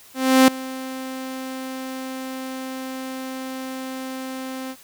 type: tone with ADSR envelope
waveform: sawtooth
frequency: 261.6 Hz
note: C4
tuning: in tune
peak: -5 dBFS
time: 0.14-4.76 s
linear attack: 340 ms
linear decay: 3 ms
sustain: -20 dB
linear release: 58 ms
effects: white hiss -48 dBFS RMS until 4.83 s